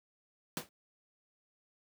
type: noise with exponential decay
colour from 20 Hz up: pink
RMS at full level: -32 dBFS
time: 0.57-0.69 s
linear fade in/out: 1 ms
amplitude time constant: 26 ms
effects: high-pass 150 Hz 12 dB/octave